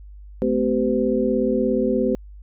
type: tone cluster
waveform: sine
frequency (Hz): 218.3 / 255.3 / 386.3 / 509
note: A3 / C4 / G4 / C5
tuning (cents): -13 / -42 / -25 / -48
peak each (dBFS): -23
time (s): 0.42-2.15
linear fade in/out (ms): 0
effects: added 50 Hz sine -38 dBFS peak until 2.42 s